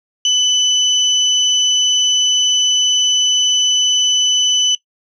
sine tone pair together, 2994 / 6033 Hz, F#7 / F#8, +20 / +33 cents, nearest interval octave, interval 1213 cents, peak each -12 / -18 dBFS, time 0.25-4.75 s, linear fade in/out 2 ms, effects noise-tail reverb RT60 0.1 s tail -19 dB re dry

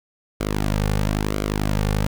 sawtooth tone with flanger, 51.4 Hz, G#1, 17 cents flat, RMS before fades -22 dBFS, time 0.4-2.07 s, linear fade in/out 5 ms, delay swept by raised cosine 1.1 to 3.1 ms, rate 1 Hz, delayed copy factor -0.75, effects 7-bit

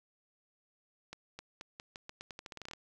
accelerating click train, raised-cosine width 0.2 ms, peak -27 dBFS, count 17, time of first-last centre 1.13-2.735 s, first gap 260 ms, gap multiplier 0.85, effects none

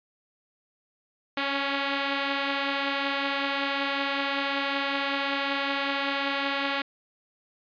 5% pulse beating tone pair, 277.2 / 282.5 Hz, C#4 / C#4, 0 / +33 cents, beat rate 5.3 Hz, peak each -15 / -23 dBFS, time 1.37-6.82 s, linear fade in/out 5 ms, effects resampled to 11025 Hz

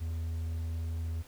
triangle tone, 82 Hz, E2, 9 cents flat, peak -30 dBFS, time 0-1.23 s, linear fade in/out 20 ms, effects pink hiss -57 dBFS RMS until 1.27 s

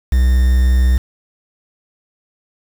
triangle tone with quantisation, 63.2 Hz, B1, 41 cents sharp, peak -7 dBFS, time 0.12-0.98 s, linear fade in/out 5 ms, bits 5, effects none

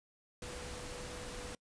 sine tone in noise, 493.4 Hz, B4, 2 cents flat, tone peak -49 dBFS, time 0.42-1.55 s, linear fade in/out 2 ms, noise pink, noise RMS -45 dBFS, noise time 0.42-1.55 s, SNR -7 dB, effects noise-tail reverb RT60 0.1 s tail -26 dB re dry + resampled to 22050 Hz

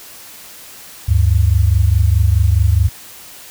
sine tone pair together, 74.02 / 98.8 Hz, D2 / G2, +14 / +14 cents, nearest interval perfect fourth, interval 500 cents, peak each -12 dBFS, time 1.08-2.89 s, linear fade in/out 10 ms, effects white hiss -37 dBFS RMS until 3.5 s

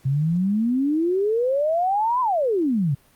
sine exponential two-way sweep, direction up then down, 130 to 1036 to 130 Hz, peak -18 dBFS, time 0.05-2.95 s, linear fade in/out 10 ms, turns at 2.21 s, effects pink hiss -57 dBFS RMS until 3.15 s + Opus 48 kbps

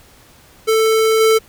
square tone with level steps, 442.2 Hz, A4, 9 cents sharp, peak -12 / -10 dBFS, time 0.67-1.39 s, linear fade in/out 20 ms, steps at 1.2 s, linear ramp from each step 10 ms, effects pink hiss -47 dBFS RMS until 1.48 s

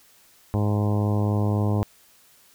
harmonic tone, 103.9 Hz, G#2, 1 cent sharp, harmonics 1 / 2 / 3 / 4 / 5 / 6 / 7 / 8 / 9 / 10, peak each -21 / -27 / -31 / -33 / -35 / -37 / -38 / -39 / -40 / -41 dBFS, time 0.54-1.83 s, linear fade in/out 0 ms, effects white hiss -56 dBFS RMS until 2.54 s

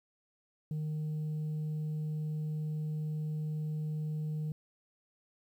sine tone, 153.7 Hz, D#3, 21 cents flat, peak -30 dBFS, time 0.71-4.52 s, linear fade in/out 2 ms, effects tanh soft clip ceiling -32 dBFS + 11-bit

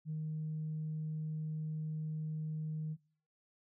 sine tone, 155.56 Hz, D#3, in tune, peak -35 dBFS, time 0.05-2.97 s, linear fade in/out 50 ms, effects noise-tail reverb RT60 0.5 s tail -23 dB re dry + tanh soft clip ceiling -32 dBFS

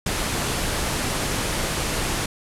pink low-pass noise, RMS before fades -25 dBFS, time 0.06-2.26 s, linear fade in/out 5 ms, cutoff 12000 Hz, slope 48 dB/octave, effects none

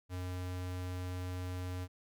square tone, 90.8 Hz, F#2, 32 cents flat, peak -38 dBFS, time 0.09-1.88 s, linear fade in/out 50 ms, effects none

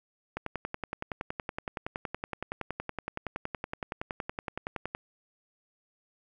click train, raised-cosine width 0.5 ms, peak -18 dBFS, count 50, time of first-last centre 0.37-4.949 s, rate 10.7 Hz, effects 10-bit

